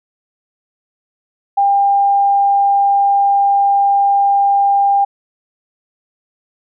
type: tone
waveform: sine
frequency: 799 Hz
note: G5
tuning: 33 cents sharp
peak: -9 dBFS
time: 1.57-5.05 s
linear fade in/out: 10 ms
effects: none